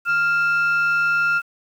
sine tone pair together, 1396.9 / 2637 Hz, F6 / E7, 0 / 0 cents, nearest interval major seventh, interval 1100 cents, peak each -15 / -24 dBFS, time 0.05-1.42 s, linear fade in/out 50 ms, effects tanh soft clip ceiling -13 dBFS + 8-bit

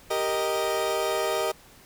30% pulse chord, Eb major, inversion first, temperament equal, 392 / 466.2 / 622.3 Hz, G4 / Bb4 / Eb5, 0 / 0 / 0 cents, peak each -27 / -27 / -25 dBFS, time 0.1-1.52 s, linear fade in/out 10 ms, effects pink hiss -52 dBFS RMS until 1.85 s

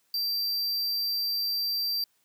square tone, 4699 Hz, D8, in tune, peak -27 dBFS, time 0.14-2.04 s, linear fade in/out 2 ms, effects white hiss -70 dBFS RMS until 2.24 s + high-pass 100 Hz 12 dB/octave

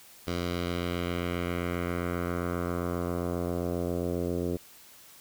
10% pulse tone with low-pass filter sweep, 87.5 Hz, F2, 4 cents sharp, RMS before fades -31 dBFS, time 0.27-4.57 s, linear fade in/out 5 ms, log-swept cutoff 5000 to 440 Hz, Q 1.5, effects white hiss -53 dBFS RMS until 5.2 s

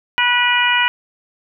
harmonic tone with a mistuned harmonic, 486.5 Hz, B4, 26 cents flat, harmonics 2 / 3 / 4 / 5 / 6, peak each -19 / -19 / -19 / -19 / -19 dBFS, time 0.18-0.88 s, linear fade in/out 0 ms, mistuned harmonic 3, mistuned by +15 cents, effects none

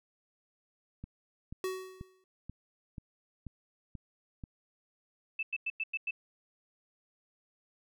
click train, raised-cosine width 5 ms, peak -30 dBFS, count 8, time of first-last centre 1.04-4.438 s, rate 2.06 Hz
square tone with exponential decay, 374.6 Hz, F#4, 21 cents sharp, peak -31 dBFS, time 1.64-2.24 s, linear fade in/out 1 ms, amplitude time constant 130 ms
sine tone bursts, 2633 Hz, E7, 3 cents flat, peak -31 dBFS, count 6, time 5.39-6.109 s, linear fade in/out 5 ms, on 39 ms, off 97 ms
effects none

